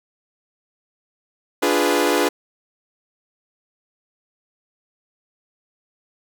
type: chord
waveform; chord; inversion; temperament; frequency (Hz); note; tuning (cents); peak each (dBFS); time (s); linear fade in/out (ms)
sawtooth; D diminished seventh; none; equal; 293.7 / 349.2 / 415.3 / 493.9; D4 / F4 / Ab4 / Cb5; 0 / 0 / 0 / 0; -18; 1.62-2.29; 10
effects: none